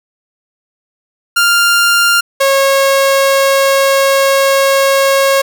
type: tone pair in turn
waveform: sawtooth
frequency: 1396.9 / 546.3 Hz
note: F6 / C#5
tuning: 0 / -25 cents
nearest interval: octave + major third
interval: 1625 cents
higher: first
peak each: -4 dBFS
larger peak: neither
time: 1.36-2.21 / 2.4-5.42 s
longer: second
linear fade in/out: 10 ms
effects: none